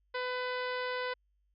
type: harmonic tone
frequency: 501 Hz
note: B4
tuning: 25 cents sharp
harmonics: 1 / 2 / 3 / 4 / 5 / 6 / 7 / 8 / 9 / 10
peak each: -36 / -39 / -40 / -42 / -49 / -49 / -50 / -50 / -53 / -55 dBFS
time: 0.14-1.14 s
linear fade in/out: 10 ms
effects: added 50 Hz sine -70 dBFS peak until 1.54 s